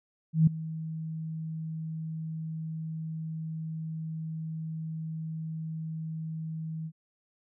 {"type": "tone with ADSR envelope", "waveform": "sine", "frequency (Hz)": 159.8, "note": "D#3", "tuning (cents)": 47, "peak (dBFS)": -15, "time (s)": [0.33, 6.92], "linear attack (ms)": 140, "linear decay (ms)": 6, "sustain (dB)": -18, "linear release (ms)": 60, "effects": []}